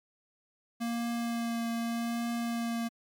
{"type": "tone with vibrato", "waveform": "square", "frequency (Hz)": 233.1, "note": "A#3", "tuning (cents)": 0, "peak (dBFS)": -31, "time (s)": [0.8, 2.89], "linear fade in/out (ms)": 20, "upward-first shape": "triangle", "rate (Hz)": 0.83, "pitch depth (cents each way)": 15, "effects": ["MP3 96 kbps"]}